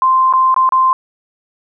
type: tone with dropouts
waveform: sine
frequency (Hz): 1043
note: C6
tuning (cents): -6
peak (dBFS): -8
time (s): 0.02-0.93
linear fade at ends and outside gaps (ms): 1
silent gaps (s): 0.327-0.336 / 0.543-0.563 / 0.691-0.722
effects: none